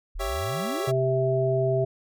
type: exponential sweep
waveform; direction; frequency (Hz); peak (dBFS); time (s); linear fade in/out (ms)
sine; up; 34.65 to 440; -30; 0.15-0.86; 10
type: chord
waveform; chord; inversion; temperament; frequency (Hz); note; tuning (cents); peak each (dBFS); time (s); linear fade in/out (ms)
25% pulse; C# diminished; second; equal; 392 / 554.4 / 659.3; G4 / C#5 / E5; 0 / 0 / 0; -29; 0.19-0.92; 20
type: harmonic tone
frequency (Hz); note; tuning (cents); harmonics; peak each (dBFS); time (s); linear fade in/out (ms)
130.81; C3; 0; 1 / 3 / 5; -25 / -25 / -25; 0.87-1.85; 10
effects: none